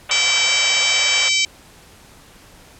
white band-pass noise, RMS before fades -27 dBFS, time 0.09-1.29 s, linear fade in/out 5 ms, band 470 to 3500 Hz, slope 96 dB/octave
harmonic tone, 771 Hz, G5, 29 cents flat, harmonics 3 / 4 / 5 / 6 / 7 / 8 / 9 / 10, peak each -19 / -21 / -25 / -25 / -24 / -25 / -28 / -27 dBFS, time 0.11-1.45 s, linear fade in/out 2 ms
effects pink hiss -46 dBFS RMS until 2.79 s + low-pass 12000 Hz 12 dB/octave

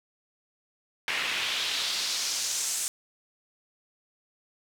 pink noise with band-pass filter sweep, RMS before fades -30 dBFS, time 1.08-2.88 s, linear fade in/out 0 ms, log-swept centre 2300 to 8200 Hz, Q 1.9, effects none

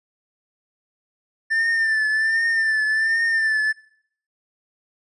triangle tone with vibrato, 1781 Hz, A6, 21 cents sharp, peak -16 dBFS, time 1.5-3.73 s, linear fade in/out 20 ms, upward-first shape triangle, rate 1.3 Hz, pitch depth 57 cents each way, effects noise-tail reverb RT60 0.6 s tail -19 dB re dry + resampled to 24000 Hz

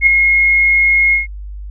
sine tone with ADSR envelope, 2156 Hz, C#7, 49 cents flat, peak -3 dBFS, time 0.01-1.27 s, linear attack 58 ms, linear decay 4 ms, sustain -5 dB, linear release 140 ms, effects added 50 Hz sine -25 dBFS peak until 1.7 s

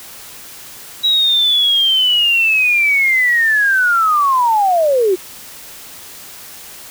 sine linear sweep, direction down, 3877 to 349.2 Hz, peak -10 dBFS, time 1.03-5.16 s, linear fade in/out 20 ms, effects white hiss -35 dBFS RMS until 6.9 s

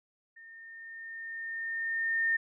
sine tone with level ramp, 1821 Hz, A#6, 41 cents flat, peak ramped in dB -49 to -24 dBFS, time 0.36-2.37 s, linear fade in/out 10 ms, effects none

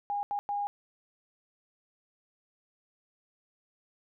sine tone bursts at uneven times, 815 Hz, G#5, 33 cents flat, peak -29 dBFS, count 3, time 0.1-0.23 / 0.31-0.39 / 0.49-0.67 s, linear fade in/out 0 ms, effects none

